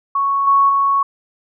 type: tone with level steps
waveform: sine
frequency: 1108.7 Hz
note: C#6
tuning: in tune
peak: -14 / -9 / -12 dBFS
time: 0.15-1.03 s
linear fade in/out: 5 ms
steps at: 0.47 / 0.69 s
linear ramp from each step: 5 ms
effects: none